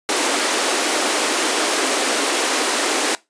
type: high-pass noise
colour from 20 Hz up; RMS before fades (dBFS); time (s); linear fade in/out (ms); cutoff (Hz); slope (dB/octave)
pink; -19; 0.09-3.15; 0; 270; 48
effects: noise-tail reverb RT60 0.2 s tail -20 dB re dry + resampled to 22050 Hz